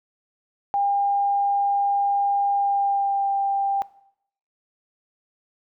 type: tone with pitch glide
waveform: sine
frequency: 803 to 792.4 Hz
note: G5 to G5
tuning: +41 to +18 cents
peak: -19 dBFS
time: 0.74-3.82 s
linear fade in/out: 0 ms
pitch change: -23 cents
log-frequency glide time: 2.52-3.31 s
effects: noise-tail reverb RT60 0.7 s tail -19 dB re dry